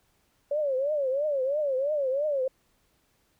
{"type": "tone with vibrato", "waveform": "sine", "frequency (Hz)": 561, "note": "C#5", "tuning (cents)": 21, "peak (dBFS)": -24, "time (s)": [0.51, 2.48], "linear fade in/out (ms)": 5, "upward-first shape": "triangle", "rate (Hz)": 3, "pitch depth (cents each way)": 180, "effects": ["pink hiss -69 dBFS RMS until 3.39 s"]}